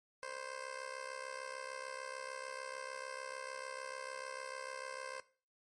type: tone with amplitude modulation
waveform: 15% pulse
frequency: 523.3 Hz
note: C5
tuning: in tune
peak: -33 dBFS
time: 0.23-5.2 s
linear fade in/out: 0 ms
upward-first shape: sine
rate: 66.7 Hz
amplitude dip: 85%
effects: noise-tail reverb RT60 0.4 s tail -18 dB re dry + MP3 48 kbps